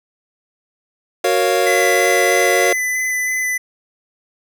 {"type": "chord", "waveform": "square", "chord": "Gb major seventh", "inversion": "none", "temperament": "equal", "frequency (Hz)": [370, 466.2, 554.4, 698.5], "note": ["Gb4", "Bb4", "Db5", "F5"], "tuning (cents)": [0, 0, 0, 0], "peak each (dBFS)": -20, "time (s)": [1.24, 2.73], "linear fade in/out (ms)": 5}
{"type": "tone with vibrato", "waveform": "square", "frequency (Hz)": 2011, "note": "B6", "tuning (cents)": 31, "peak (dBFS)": -18, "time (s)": [1.66, 3.58], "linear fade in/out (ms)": 10, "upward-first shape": "square", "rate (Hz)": 3.1, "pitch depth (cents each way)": 8}
{"effects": []}